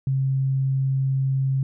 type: tone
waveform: sine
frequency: 134.2 Hz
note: C3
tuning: 44 cents sharp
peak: -19 dBFS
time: 0.07-1.63 s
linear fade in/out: 2 ms
effects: none